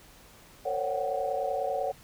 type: tone cluster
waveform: sine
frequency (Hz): 455.6 / 526 / 562 / 738 / 768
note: A#4 / C5 / C#5 / F#5 / G5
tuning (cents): -40 / +9 / +24 / -5 / -36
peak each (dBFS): -36 / -37 / -31 / -32 / -39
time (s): 0.65-1.92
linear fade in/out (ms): 10
effects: pink hiss -54 dBFS RMS until 2.03 s